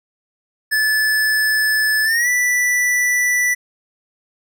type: tone with pitch glide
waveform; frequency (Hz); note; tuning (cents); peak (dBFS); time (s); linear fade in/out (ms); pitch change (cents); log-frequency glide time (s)
square; 1736 to 1971.2; A6 to B6; -24 to -4; -15; 0.71-3.55; 20; +220; 2.04-2.28
effects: none